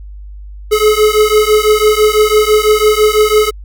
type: beating tone pair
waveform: square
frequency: 423.8 / 429.8 Hz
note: G#4 / A4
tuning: +35 / -41 cents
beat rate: 6 Hz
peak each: -11 dBFS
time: 0.71-3.51 s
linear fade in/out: 20 ms
effects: added 50 Hz sine -27 dBFS peak until 3.64 s